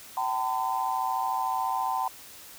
sine tone cluster, 768 / 901 / 1015 Hz, G5 / A5 / B5, -36 / +41 / +47 cents, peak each -30 dBFS, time 0.17-2.08 s, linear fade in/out 2 ms, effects white hiss -47 dBFS RMS until 2.58 s

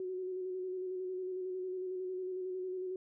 sine tone with vibrato, 370 Hz, F#4, in tune, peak -36 dBFS, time 0-2.96 s, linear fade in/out 2 ms, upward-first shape square, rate 11 Hz, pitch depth 22 cents each way, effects none

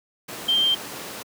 sine tone in noise, 3155 Hz, G7, 10 cents sharp, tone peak -17 dBFS, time 0.48-0.75 s, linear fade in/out 10 ms, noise pink, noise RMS -34 dBFS, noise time 0.28-1.23 s, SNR +14 dB, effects high-pass 200 Hz 12 dB/octave

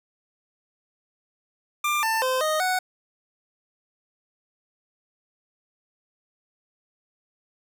25% pulse tone with pitch steps, 1191 / 891 / 516 / 621 / 740 Hz, D6 / A5 / C5 / D#5 / F#5, +24 / +22 / -24 / -3 / 0 cents, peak -18 dBFS, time 1.84-2.79 s, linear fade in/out 5 ms, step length 190 ms, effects none

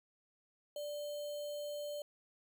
sine tone with sample-and-hold, 587.3 Hz, D5, in tune, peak -39 dBFS, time 0.76-2.02 s, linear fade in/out 2 ms, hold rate 3675 Hz, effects none

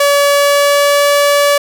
sawtooth tone with pitch glide, 570 to 574.3 Hz, C#5 to D5, +48 to -39 cents, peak -4 dBFS, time 0-1.58 s, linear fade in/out 5 ms, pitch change +13 cents, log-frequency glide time 0.35-1.09 s, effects none

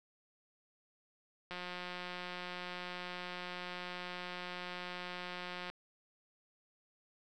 click train, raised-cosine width 0.3 ms, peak -27 dBFS, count 751, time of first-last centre 1.51-5.7 s, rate 179 Hz, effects none

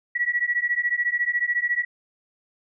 sine beating tone pair, 1926 / 1940 Hz, B6 / B6, -44 / -31 cents, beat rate 14 Hz, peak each -24 dBFS, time 0.15-1.85 s, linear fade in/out 10 ms, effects none

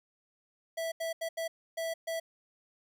square tone bursts at uneven times, 657 Hz, E5, 6 cents flat, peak -33 dBFS, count 6, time 0.77-0.92 / 1-1.13 / 1.21-1.29 / 1.37-1.48 / 1.77-1.94 / 2.07-2.2 s, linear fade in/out 10 ms, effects none

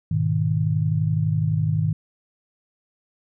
sine chord, G# minor, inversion none, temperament equal, 103.83 / 123.47 / 155.56 Hz, G#2 / B2 / D#3, 0 / 0 / 0 cents, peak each -23 / -27 / -21 dBFS, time 0.11-1.93 s, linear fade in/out 5 ms, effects none

